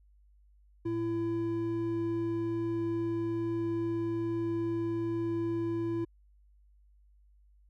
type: tone pair together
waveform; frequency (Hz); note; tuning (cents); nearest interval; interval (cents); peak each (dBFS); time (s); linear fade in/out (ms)
triangle; 112.2 / 335.4; A2 / E4; +34 / +30; octave + perfect fifth; 1896; -36 / -28; 0.85-6.05; 10
effects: added 50 Hz sine -59 dBFS peak until 7.69 s